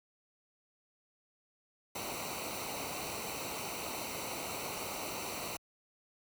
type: noise with comb filter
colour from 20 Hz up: pink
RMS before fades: -40 dBFS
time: 1.95-5.57 s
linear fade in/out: 5 ms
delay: 0.59 ms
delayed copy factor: -0.75
effects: high-pass 60 Hz 12 dB/octave